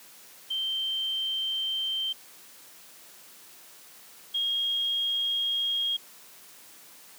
sine tone pair in turn, 3128 / 3259 Hz, G7 / G#7, -4 / -33 cents, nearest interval minor second, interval 71 cents, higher second, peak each -27 / -25 dBFS, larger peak second, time 0.5-2.13 / 4.34-5.97 s, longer neither, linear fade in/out 10 ms, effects white hiss -51 dBFS RMS until 7.18 s + high-pass 150 Hz 12 dB/octave

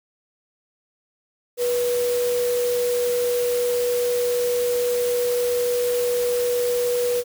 sine tone in noise, 487 Hz, B4, 24 cents flat, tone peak -19 dBFS, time 1.57-7.24 s, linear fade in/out 50 ms, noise white, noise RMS -32 dBFS, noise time 1.57-7.24 s, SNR +10 dB, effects none

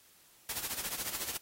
white noise with tremolo, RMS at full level -35 dBFS, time 0.49-1.37 s, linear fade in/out 2 ms, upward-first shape sine, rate 14 Hz, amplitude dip 70%, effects white hiss -62 dBFS RMS until 1.41 s + AAC 48 kbps

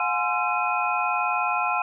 sine tone cluster, 720 / 839 / 1039 / 1353 / 2499 Hz, F#5 / G#5 / C6 / E6 / D#7, -47 / +17 / -12 / +45 / +7 cents, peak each -28 dBFS, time 0-1.82 s, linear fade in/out 2 ms, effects none

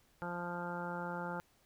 harmonic tone, 174.61 Hz, F3, in tune, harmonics 1 / 2 / 3 / 4 / 5 / 6 / 7 / 8 / 9, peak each -43 / -48 / -45 / -51 / -43 / -54 / -51 / -45 / -55 dBFS, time 0.22-1.4 s, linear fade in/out 0 ms, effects pink hiss -70 dBFS RMS until 1.65 s

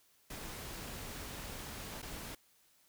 pink noise with dropouts, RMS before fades -45 dBFS, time 0.3-2.35 s, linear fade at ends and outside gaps 5 ms, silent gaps 2.019-2.026 s, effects white hiss -69 dBFS RMS until 2.88 s

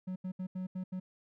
triangle tone bursts at uneven times, 185 Hz, F#3, in tune, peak -33 dBFS, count 6, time 0.07-0.16 / 0.24-0.32 / 0.39-0.47 / 0.55-0.67 / 0.75-0.84 / 0.92-1 s, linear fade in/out 10 ms, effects none

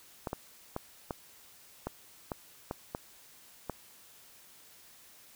clicks, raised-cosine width 1 ms, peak -20 dBFS, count 9, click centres 0.272 / 0.331 / 0.764 / 1.108 / 1.87 / 2.318 / 2.711 / 2.949 / 3.697 s, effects white hiss -57 dBFS RMS until 5.35 s

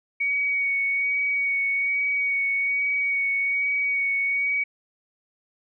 sine tone with vibrato, 2243 Hz, C#7, 20 cents sharp, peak -21 dBFS, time 0.2-4.64 s, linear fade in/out 10 ms, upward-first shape sine, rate 1.2 Hz, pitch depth 16 cents each way, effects none

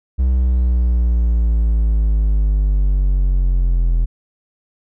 triangle linear sweep, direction down, 64.2 to 41.46 Hz, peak -10 dBFS, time 0.18-4.06 s, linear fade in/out 20 ms, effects none

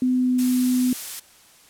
sine tone with pitch glide, 253.5 to 251.7 Hz, B3 to B3, +45 to +33 cents, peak -17 dBFS, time 0.02-0.93 s, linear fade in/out 2 ms, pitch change -12 cents, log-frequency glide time 0.13-0.35 s
blue noise, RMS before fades -30 dBFS, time 0.38-1.2 s, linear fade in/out 10 ms
effects white hiss -52 dBFS RMS until 1.69 s + low-pass 12000 Hz 12 dB/octave

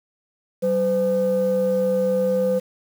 sine tone pair together, 191.03 / 510 Hz, G3 / C5, -44 / -44 cents, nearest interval octave + perfect fourth, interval 1700 cents, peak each -23 / -17 dBFS, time 0.62-2.6 s, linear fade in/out 20 ms, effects tanh soft clip ceiling -13 dBFS + 7-bit

